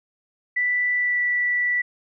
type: tone with pitch glide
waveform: sine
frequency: 1975.5 to 1961.9 Hz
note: B6 to B6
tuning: 0 to -12 cents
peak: -19 dBFS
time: 0.56-1.82 s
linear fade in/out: 10 ms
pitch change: -12 cents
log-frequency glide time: 0.94-1.2 s
effects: none